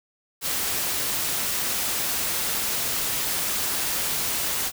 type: noise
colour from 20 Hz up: white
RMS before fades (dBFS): -26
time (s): 0.41-4.72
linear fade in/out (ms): 50
effects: none